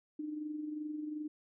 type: tone with amplitude modulation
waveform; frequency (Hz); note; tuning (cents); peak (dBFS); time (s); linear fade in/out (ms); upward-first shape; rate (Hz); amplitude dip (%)
sine; 302.8; D#4; -47; -35; 0.19-1.28; 5; sine; 22.7; 50
effects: none